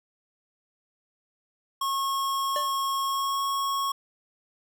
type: tone with pitch glide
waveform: square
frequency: 1090 to 1100.1 Hz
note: C#6 to C#6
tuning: -29 to -14 cents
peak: -26 dBFS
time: 1.81-3.92 s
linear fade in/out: 5 ms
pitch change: +15 cents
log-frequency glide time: 3.07-3.41 s
type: tone with exponential decay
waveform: square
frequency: 590 Hz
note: D5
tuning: 8 cents sharp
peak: -28 dBFS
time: 2.56-2.76 s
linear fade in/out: 1 ms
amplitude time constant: 43 ms
effects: none